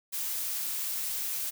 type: noise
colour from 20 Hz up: blue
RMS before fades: -33 dBFS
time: 0.12-1.51 s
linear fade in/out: 20 ms
effects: none